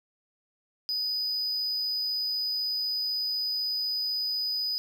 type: tone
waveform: triangle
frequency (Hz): 4978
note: D#8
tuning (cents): 0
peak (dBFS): -26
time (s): 0.89-4.78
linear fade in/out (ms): 0
effects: none